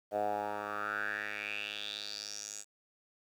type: tone with band-pass filter sweep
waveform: 10% pulse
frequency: 103.83 Hz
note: G#2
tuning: in tune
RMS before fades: -38 dBFS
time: 0.11-2.65 s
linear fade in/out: 50 ms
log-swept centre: 640 to 7500 Hz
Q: 5.5
effects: 10-bit